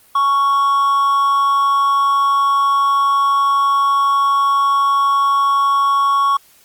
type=tone with amplitude modulation; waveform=triangle; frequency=1112 Hz; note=C#6; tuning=5 cents sharp; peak=-8 dBFS; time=0.15-6.37 s; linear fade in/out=5 ms; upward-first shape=sine; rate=268 Hz; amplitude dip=40%; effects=white hiss -50 dBFS RMS until 6.64 s + Opus 32 kbps